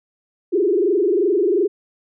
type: tone with frequency modulation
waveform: sine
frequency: 379.2 Hz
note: F#4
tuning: 43 cents sharp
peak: -14 dBFS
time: 0.52-1.68 s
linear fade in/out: 20 ms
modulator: 22.8 Hz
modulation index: 2
effects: none